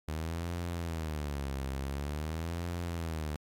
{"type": "tone with vibrato", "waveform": "sawtooth", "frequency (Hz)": 76.3, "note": "D#2", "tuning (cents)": -33, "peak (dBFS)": -30, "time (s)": [0.08, 3.36], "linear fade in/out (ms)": 0, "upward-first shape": "sine", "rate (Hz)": 0.47, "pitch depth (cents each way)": 220, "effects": ["AAC 64 kbps"]}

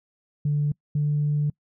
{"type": "tone pair in turn", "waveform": "sine", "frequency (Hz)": [146.83, 147.66], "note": ["D3", "D3"], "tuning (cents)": [0, 10], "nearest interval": "unison", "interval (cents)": 10, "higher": "second", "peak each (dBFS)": -19, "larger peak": "neither", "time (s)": [[0.45, 0.72], [0.95, 1.5]], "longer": "second", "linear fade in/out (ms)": 5, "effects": ["noise-tail reverb RT60 0.1 s tail -26 dB re dry", "tanh soft clip ceiling -16 dBFS"]}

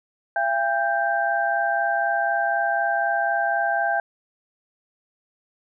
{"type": "tone cluster", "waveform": "sine", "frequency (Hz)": [679, 803, 1569], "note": ["F5", "G5", "G6"], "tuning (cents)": [-49, 41, 1], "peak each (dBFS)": -24, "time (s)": [0.36, 4], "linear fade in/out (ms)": 2, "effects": []}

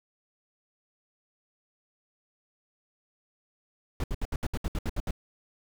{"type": "noise bursts", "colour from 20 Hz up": "brown", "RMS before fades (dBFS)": -29, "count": 11, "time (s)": [4, 5.109], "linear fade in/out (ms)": 2, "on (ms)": 39, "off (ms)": 68, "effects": []}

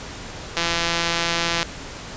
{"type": "click train", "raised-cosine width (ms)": 0.2, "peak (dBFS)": -4, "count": 180, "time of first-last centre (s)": [0.57, 1.629], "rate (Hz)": 169, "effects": ["pink hiss -35 dBFS RMS until 2.16 s", "resampled to 16000 Hz"]}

